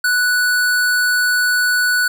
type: tone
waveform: square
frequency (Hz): 1480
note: F#6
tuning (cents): 0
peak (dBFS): -14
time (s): 0.04-2.08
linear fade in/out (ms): 5
effects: none